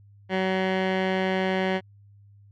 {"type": "tone with low-pass filter", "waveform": "15% pulse", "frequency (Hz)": 188.3, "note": "F#3", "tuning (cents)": 31, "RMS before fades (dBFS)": -25, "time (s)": [0.29, 1.81], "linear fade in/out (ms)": 50, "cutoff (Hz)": 2500, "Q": 1.7, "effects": ["added 101 Hz sine -50 dBFS peak until 2.51 s"]}